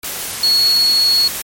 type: tone in noise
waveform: sine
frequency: 4347 Hz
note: C#8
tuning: 35 cents flat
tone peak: -10 dBFS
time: 0.43-1.28 s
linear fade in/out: 5 ms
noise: white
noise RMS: -24 dBFS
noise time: 0.03-1.42 s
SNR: +11 dB
effects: MP3 64 kbps